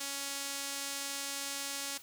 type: tone with band-pass filter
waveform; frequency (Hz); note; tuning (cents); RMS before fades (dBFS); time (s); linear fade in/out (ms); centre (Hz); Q
sawtooth; 278.3; C#4; +7; -39; 0-1.98; 10; 7700; 0.82
effects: white hiss -54 dBFS RMS until 2.02 s